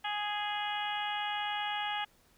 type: harmonic tone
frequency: 415.3 Hz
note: G#4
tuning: in tune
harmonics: 2 / 3 / 4 / 5 / 6 / 7 / 8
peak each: -35 / -43 / -40 / -43 / -45 / -40 / -43 dBFS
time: 0.04-2.05 s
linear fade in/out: 10 ms
effects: pink hiss -66 dBFS RMS until 2.37 s